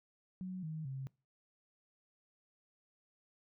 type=tone with pitch steps; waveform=sine; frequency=185 / 157.37 / 133.87 Hz; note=F#3 / D#3 / C3; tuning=0 / +20 / +40 cents; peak=-39 dBFS; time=0.41-1.07 s; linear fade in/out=0 ms; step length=220 ms; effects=noise-tail reverb RT60 0.3 s tail -23 dB re dry